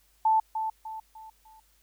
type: tone with echo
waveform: sine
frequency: 880 Hz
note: A5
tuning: in tune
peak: -19 dBFS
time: 0.25-0.4 s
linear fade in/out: 5 ms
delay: 300 ms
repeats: 4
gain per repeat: -8 dB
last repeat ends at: 1.6 s
effects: added 50 Hz sine -66 dBFS peak until 1.82 s + white hiss -66 dBFS RMS until 1.82 s